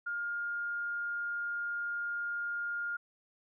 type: tone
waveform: sine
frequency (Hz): 1413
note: F6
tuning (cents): +20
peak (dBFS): -33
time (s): 0.06-2.97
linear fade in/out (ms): 10
effects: none